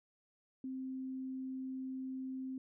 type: tone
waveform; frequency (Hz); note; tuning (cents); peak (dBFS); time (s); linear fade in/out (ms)
sine; 261.6; C4; 0; -39; 0.64-2.58; 2
effects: none